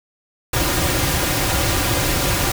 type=noise with comb filter; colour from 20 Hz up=pink; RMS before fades=-19 dBFS; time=0.53-2.52 s; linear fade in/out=5 ms; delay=4.6 ms; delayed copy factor=-0.55; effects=none